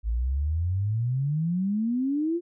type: exponential sweep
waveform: sine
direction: up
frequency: 53.1 to 353.8 Hz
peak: -23 dBFS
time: 0.03-2.41 s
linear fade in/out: 50 ms
effects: none